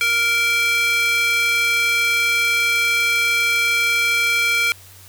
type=tone with high-pass filter; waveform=square; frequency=466.2 Hz; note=A#4; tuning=in tune; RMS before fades=-18 dBFS; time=0.01-4.72 s; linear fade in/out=0 ms; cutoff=2000 Hz; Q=6.2; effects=added 94 Hz sine -46 dBFS peak until 5.08 s + white hiss -45 dBFS RMS until 5.08 s